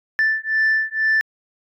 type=beating tone pair; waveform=sine; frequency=1762 / 1764.1 Hz; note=A6 / A6; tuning=+2 / +4 cents; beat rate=2.1 Hz; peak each=-18 dBFS; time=0.19-1.21 s; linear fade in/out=0 ms; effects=tanh soft clip ceiling -12 dBFS